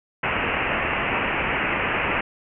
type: low-pass noise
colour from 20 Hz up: white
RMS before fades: -24 dBFS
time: 0.23-2.21 s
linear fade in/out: 5 ms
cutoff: 2800 Hz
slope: 96 dB/octave
effects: none